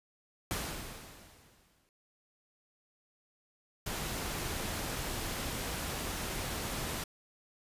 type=noise with exponential decay; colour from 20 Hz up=pink; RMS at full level=-34 dBFS; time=0.51-1.89 s; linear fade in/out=0 ms; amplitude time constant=300 ms
type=noise; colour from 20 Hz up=pink; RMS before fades=-37 dBFS; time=3.86-7.04 s; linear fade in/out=5 ms
effects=resampled to 32000 Hz